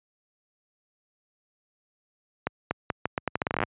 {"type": "accelerating click train", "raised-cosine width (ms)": 0.5, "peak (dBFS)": -10, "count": 17, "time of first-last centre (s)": [2.47, 3.636], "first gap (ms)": 240, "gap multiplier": 0.8, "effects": ["high-pass 80 Hz 12 dB/octave", "resampled to 8000 Hz"]}